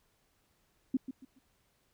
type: tone with echo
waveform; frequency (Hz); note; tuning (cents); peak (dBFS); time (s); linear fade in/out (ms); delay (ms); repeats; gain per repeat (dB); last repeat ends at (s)
sine; 261.6; C4; 0; -25; 0.94-0.97; 5; 140; 3; -11; 1.39
effects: pink hiss -73 dBFS RMS until 1.93 s